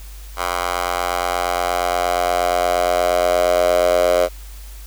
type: tone with high-pass filter sweep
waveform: 10% pulse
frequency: 88.5 Hz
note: F2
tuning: 23 cents sharp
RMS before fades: -18 dBFS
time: 0.36-4.29 s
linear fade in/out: 50 ms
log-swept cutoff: 880 to 580 Hz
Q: 6.2
effects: added 50 Hz sine -33 dBFS peak until 4.86 s + white hiss -44 dBFS RMS until 4.86 s